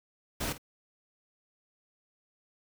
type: noise with echo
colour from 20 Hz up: pink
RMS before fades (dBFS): -33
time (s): 0.4-0.53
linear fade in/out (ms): 10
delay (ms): 51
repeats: 1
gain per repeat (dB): -14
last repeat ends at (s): 0.581
effects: none